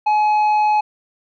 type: tone with tanh clipping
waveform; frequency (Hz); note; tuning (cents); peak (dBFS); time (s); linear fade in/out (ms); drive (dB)
triangle; 847; G#5; +34; -14; 0.06-0.81; 10; 10
effects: none